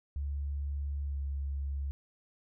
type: tone with pitch glide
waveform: sine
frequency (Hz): 71 to 69.62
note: C#2 to C#2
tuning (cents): +42 to +8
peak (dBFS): -32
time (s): 0.16-1.91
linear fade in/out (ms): 0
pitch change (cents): -34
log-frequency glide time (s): 1.05-1.18
effects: none